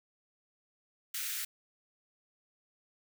white high-pass noise, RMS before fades -37 dBFS, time 1.14-1.45 s, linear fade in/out 5 ms, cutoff 1400 Hz, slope 48 dB/octave, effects none

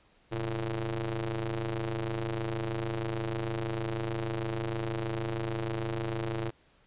sawtooth ring-modulated tone, 109.4 Hz, A2, 9 cents flat, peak -24 dBFS, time 0.31-6.51 s, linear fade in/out 20 ms, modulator 232 Hz, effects pink hiss -64 dBFS RMS until 6.86 s + resampled to 8000 Hz

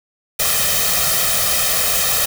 white noise with comb filter, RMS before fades -17 dBFS, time 0.39-2.26 s, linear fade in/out 10 ms, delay 1.6 ms, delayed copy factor +0.85, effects none

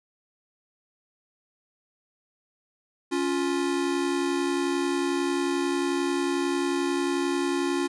square tone pair together, 280 / 351.2 Hz, C#4 / F4, +18 / +10 cents, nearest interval major third, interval 392 cents, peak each -28 / -27 dBFS, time 3.11-7.88 s, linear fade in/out 20 ms, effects resampled to 24000 Hz

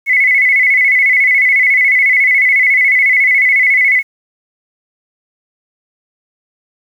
sine tone with vibrato, 2100 Hz, C7, 6 cents sharp, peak -7 dBFS, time 0.06-4.03 s, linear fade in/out 50 ms, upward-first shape square, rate 14 Hz, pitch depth 74 cents each way, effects 7-bit

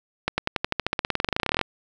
accelerating click train, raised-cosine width 0.3 ms, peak -6 dBFS, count 27, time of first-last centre 0.28-1.613 s, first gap 100 ms, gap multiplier 0.94, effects none

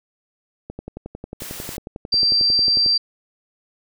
click train, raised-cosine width 2 ms, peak -18 dBFS, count 25, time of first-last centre 0.7-2.862 s, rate 11.1 Hz
white noise, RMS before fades -34 dBFS, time 1.4-1.77 s, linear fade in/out 5 ms
sine tone, 4699 Hz, D8, in tune, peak -14 dBFS, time 2.12-2.98 s, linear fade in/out 10 ms
effects none

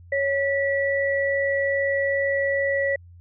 sine tone pair together, 554.4 / 1949.6 Hz, C#5 / B6, 0 / -23 cents, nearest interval octave + minor seventh, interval 2177 cents, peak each -22 / -24 dBFS, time 0.12-2.96 s, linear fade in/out 5 ms, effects added 87 Hz sine -44 dBFS peak until 3.2 s

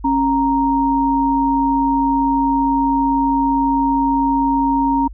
sine tone pair together, 273.8 / 932.3 Hz, C#4 / A#5, -21 / 0 cents, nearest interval octave + major sixth, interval 2121 cents, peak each -16 dBFS, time 0.04-5.08 s, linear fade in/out 10 ms, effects added 50 Hz sine -31 dBFS peak until 5.13 s

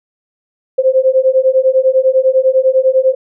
sine beating tone pair, 518 / 528 Hz, C5 / C5, -17 / +16 cents, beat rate 10 Hz, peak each -11 dBFS, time 0.78-3.15 s, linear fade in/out 10 ms, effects none

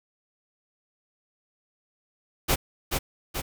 pink noise with echo, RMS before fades -22 dBFS, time 2.48-2.56 s, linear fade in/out 20 ms, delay 430 ms, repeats 2, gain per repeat -4 dB, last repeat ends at 3.42 s, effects none

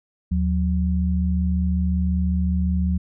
sine tone pair together, 76.5 / 181.95 Hz, D#2 / F#3, -29 / -29 cents, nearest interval octave + minor third, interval 1500 cents, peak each -20 / -22 dBFS, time 0.31-2.98 s, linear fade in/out 10 ms, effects none

